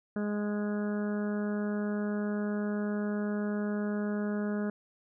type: harmonic tone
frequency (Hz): 207.7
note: G#3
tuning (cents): 0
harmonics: 1 / 2 / 3 / 4 / 5 / 6 / 7 / 8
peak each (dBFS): -30 / -37 / -41 / -51 / -51 / -49 / -46 / -49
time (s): 0.16-4.7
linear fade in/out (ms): 2
effects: none